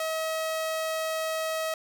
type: tone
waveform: sawtooth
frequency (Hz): 639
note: D#5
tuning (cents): +46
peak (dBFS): -24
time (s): 0-1.74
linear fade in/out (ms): 2
effects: none